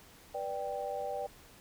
sine chord, G major, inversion first, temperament just, 490 / 588 / 784 Hz, B4 / D5 / G5, -14 / +2 / 0 cents, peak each -40 / -38 / -38 dBFS, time 0.34-1.27 s, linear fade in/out 10 ms, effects pink hiss -57 dBFS RMS until 1.6 s

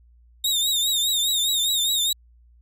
sawtooth tone with vibrato, 3710 Hz, A#7, 9 cents flat, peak -17 dBFS, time 0.44-2.13 s, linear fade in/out 5 ms, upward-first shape triangle, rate 4.9 Hz, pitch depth 95 cents each way, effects added 59 Hz sine -51 dBFS peak until 2.61 s

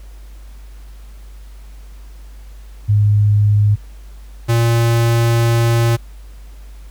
sine / square tone pair in turn, 103.83 / 116.55 Hz, G#2 / A#2, 0 / 0 cents, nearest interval major second, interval 200 cents, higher second, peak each -9 / -12 dBFS, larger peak first, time 2.88-3.76 / 4.48-5.97 s, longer second, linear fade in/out 20 ms, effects added 50 Hz sine -33 dBFS peak until 6.9 s + pink hiss -50 dBFS RMS until 6.9 s

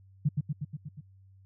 sine tone with echo, 146.83 Hz, D3, in tune, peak -21 dBFS, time 0.25-0.29 s, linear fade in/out 10 ms, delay 120 ms, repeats 6, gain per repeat -3 dB, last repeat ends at 1.01 s, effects added 96 Hz sine -54 dBFS peak until 1.45 s

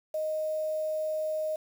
sine tone with quantisation, 622 Hz, D#5, 1 cent flat, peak -28 dBFS, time 0.14-1.56 s, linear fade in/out 5 ms, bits 8, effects none

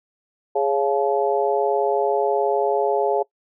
harmonic tone with a mistuned harmonic, 138.59 Hz, C#3, in tune, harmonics 3 / 4 / 5 / 6, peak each -21 / -23 / -24 / -25 dBFS, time 0.55-3.23 s, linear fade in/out 10 ms, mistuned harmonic 6, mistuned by +57 cents, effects noise-tail reverb RT60 0.1 s tail -23 dB re dry

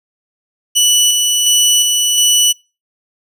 20% pulse tone with tremolo, 2960 Hz, F#7, in tune, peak -3 dBFS, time 0.75-2.53 s, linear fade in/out 20 ms, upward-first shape square, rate 1.4 Hz, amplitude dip 30%, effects noise-tail reverb RT60 0.3 s tail -26 dB re dry

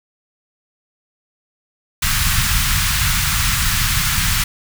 pink band-stop noise, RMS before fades -17 dBFS, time 2.02-4.44 s, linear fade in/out 5 ms, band 160 to 1200 Hz, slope 24 dB/octave, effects none

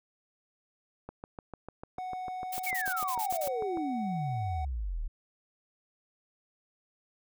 click train, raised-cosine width 1 ms, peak -27 dBFS, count 19, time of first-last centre 1.09-3.773 s, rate 6.71 Hz
triangle tone with pitch glide, 740 to 747.3 Hz, F#5 to F#5, 0 to +17 cents, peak -33 dBFS, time 1.98-4.65 s, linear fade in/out 5 ms, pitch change +17 cents, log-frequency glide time 2.35-3.2 s
blue noise bursts, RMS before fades -38 dBFS, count 9, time 2.52-3.486 s, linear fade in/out 10 ms, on 78 ms, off 33 ms
sine exponential sweep, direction down, 2300 to 33.68 Hz, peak -31 dBFS, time 2.66-5.08 s, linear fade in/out 10 ms
effects none

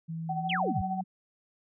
sine tone with pitch glide, 163.2 to 186.39 Hz, E3 to F#3, -17 to +13 cents, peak -33 dBFS, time 0.08-1.04 s, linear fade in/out 20 ms, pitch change +230 cents, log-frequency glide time 0.38-0.65 s
sine tone with tremolo, 758 Hz, F#5, 42 cents sharp, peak -28 dBFS, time 0.29-1.01 s, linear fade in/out 5 ms, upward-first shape sine, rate 13 Hz, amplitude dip 65%
sine exponential sweep, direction down, 3478 to 73.42 Hz, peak -28 dBFS, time 0.49-0.82 s, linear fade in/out 10 ms
effects none

